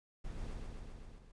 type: noise with echo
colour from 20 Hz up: brown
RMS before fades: -44 dBFS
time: 0.24-0.54 s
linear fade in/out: 10 ms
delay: 130 ms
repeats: 6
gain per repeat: -2 dB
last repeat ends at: 1.32 s
effects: resampled to 22050 Hz